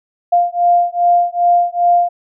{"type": "beating tone pair", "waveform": "sine", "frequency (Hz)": [698.5, 701], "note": ["F5", "F5"], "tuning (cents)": [0, 6], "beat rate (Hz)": 2.5, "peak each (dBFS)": -13, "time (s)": [0.32, 2.09], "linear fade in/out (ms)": 10, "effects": []}